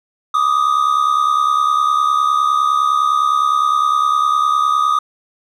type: tone pair together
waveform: triangle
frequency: 1174.7 / 1244.5 Hz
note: D6 / D#6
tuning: 0 / 0 cents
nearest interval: minor second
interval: 100 cents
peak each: -15 / -12 dBFS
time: 0.34-4.99 s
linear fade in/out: 5 ms
effects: none